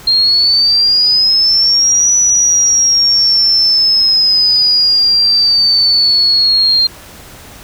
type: exponential two-way sweep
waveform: sine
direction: up then down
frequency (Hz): 4186 to 5920 to 4186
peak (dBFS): -7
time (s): 0.07-6.87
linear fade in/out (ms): 5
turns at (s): 2.16
effects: pink hiss -35 dBFS RMS until 7.63 s